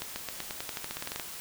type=accelerating click train; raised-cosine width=0.2 ms; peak=-17 dBFS; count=16; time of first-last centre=0.02-1.198 s; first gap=140 ms; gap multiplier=0.91; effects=white hiss -42 dBFS RMS until 1.4 s